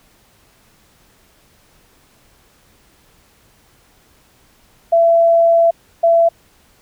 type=tone bursts at uneven times; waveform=sine; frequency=671 Hz; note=E5; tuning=31 cents sharp; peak=-8 dBFS; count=2; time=4.92-5.71 / 6.03-6.29 s; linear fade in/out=10 ms; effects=pink hiss -53 dBFS RMS until 6.81 s